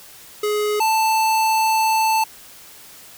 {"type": "tone pair in turn", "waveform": "square", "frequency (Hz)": [419.7, 882.7], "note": ["G#4", "A5"], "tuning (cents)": [18, 5], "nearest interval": "octave + minor second", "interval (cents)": 1287, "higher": "second", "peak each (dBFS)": [-19, -16], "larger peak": "second", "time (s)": [[0.43, 0.8], [0.8, 2.24]], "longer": "second", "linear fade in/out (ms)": 5, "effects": ["white hiss -43 dBFS RMS until 3.17 s"]}